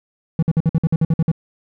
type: tone bursts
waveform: triangle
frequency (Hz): 161.6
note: E3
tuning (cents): -34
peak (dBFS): -10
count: 11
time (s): 0.39-1.316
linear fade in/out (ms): 2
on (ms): 36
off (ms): 53
effects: none